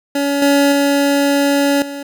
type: tone with level steps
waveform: 25% pulse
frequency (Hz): 282.3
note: C#4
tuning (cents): +32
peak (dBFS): -11 / -6 / -8 / -21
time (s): 0.15-2.03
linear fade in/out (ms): 5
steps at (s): 0.42 / 0.72 / 1.82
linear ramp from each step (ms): 2
effects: none